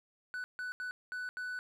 triangle tone bursts at uneven times, 1491 Hz, F#6, 13 cents sharp, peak -35 dBFS, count 5, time 0.34-0.44 / 0.59-0.72 / 0.8-0.91 / 1.12-1.29 / 1.37-1.59 s, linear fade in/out 0 ms, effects none

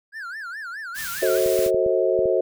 triangle tone with vibrato, 1568 Hz, G6, in tune, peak -29 dBFS, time 0.12-1.4 s, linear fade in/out 50 ms, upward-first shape sine, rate 4.8 Hz, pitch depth 240 cents each way
white band-stop noise, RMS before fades -32 dBFS, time 0.94-1.71 s, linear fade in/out 50 ms, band 230 to 1100 Hz, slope 24 dB/octave
sine chord, F# diminished seventh, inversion none, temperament just, 370 / 444 / 532.8 / 639.4 Hz, F#4 / A4 / C5 / Eb5, 0 / +16 / +31 / +47 cents, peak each -22 / -24 / -22 / -24 dBFS, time 1.22-2.41 s, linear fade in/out 5 ms
clicks, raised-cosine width 3 ms, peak -22 dBFS, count 7, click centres 1.461 / 1.591 / 1.663 / 1.745 / 1.863 / 2.191 / 2.257 s
effects none

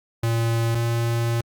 square tone pair in turn, 115.3 / 116.71 Hz, A#2 / A#2, -19 / +3 cents, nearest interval unison, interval 22 cents, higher second, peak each -20 / -21 dBFS, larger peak first, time 0.23-0.75 / 0.75-1.41 s, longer second, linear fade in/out 5 ms, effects Opus 48 kbps

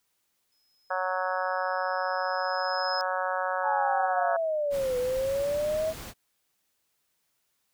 sine tone with exponential growth, 5120 Hz, D#8, 49 cents sharp, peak -30 dBFS, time 0.52-3.01 s, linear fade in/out 0 ms, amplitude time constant 540 ms
harmonic tone, 185 Hz, F#3, in tune, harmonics 3 / 4 / 5 / 6 / 7 / 8 / 9, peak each -32 / -33 / -34 / -35 / -35 / -36 / -37 dBFS, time 0.9-4.37 s, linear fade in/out 10 ms
sine linear two-way sweep, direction down then up, 880 to 493.9 to 645 Hz, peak -25 dBFS, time 3.62-5.94 s, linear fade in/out 50 ms, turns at 4.98 s
pink noise, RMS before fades -41 dBFS, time 4.7-6.14 s, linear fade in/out 50 ms
effects white hiss -75 dBFS RMS until 7.73 s

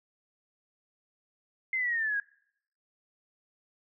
sine exponential sweep, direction down, 2100 to 1618 Hz, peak -27 dBFS, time 1.73-2.2 s, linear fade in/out 2 ms, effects noise-tail reverb RT60 0.7 s tail -24 dB re dry

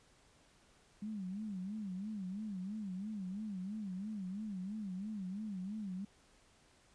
sine tone with vibrato, 199.4 Hz, G3, 30 cents sharp, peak -39 dBFS, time 1.02-6.05 s, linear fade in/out 5 ms, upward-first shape sine, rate 3 Hz, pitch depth 160 cents each way, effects pink hiss -67 dBFS RMS until 6.94 s + resampled to 22050 Hz

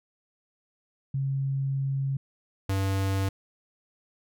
sine / square tone pair in turn, 136.3 / 96.89 Hz, C#3 / G2, -29 / -20 cents, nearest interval tritone, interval 591 cents, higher first, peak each -25 dBFS, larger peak neither, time 1.14-2.17 / 2.69-3.29 s, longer first, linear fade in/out 5 ms, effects none

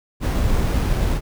brown noise with sample-and-hold, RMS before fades -19 dBFS, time 0.2-1.21 s, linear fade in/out 50 ms, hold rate 7350 Hz, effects none

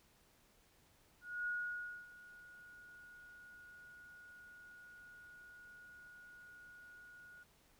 sine tone with ADSR envelope, 1448 Hz, F#6, 38 cents flat, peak -36 dBFS, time 1.21-7.44 s, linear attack 260 ms, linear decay 590 ms, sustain -19 dB, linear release 16 ms, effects pink hiss -70 dBFS RMS until 7.79 s

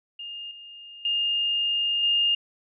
sine tone with level steps, 2825 Hz, F7, 19 cents sharp, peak -34 / -41 / -22 / -19 dBFS, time 0.19-2.35 s, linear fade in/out 5 ms, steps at 0.51 / 1.05 / 2.03 s, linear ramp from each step 2 ms, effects none

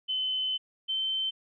sine tone pair in turn, 3045 / 3091 Hz, F#7 / G7, +49 / -25 cents, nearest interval unison, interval 26 cents, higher second, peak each -27 / -27 dBFS, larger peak neither, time 0.08-0.58 / 0.88-1.31 s, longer first, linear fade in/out 20 ms, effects none

